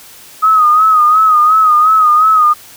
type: tone with vibrato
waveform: sine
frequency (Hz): 1255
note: D#6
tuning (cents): +15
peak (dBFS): -5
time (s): 0.42-2.54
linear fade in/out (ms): 20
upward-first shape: sine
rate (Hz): 2.8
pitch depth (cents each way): 62
effects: white hiss -37 dBFS RMS until 2.76 s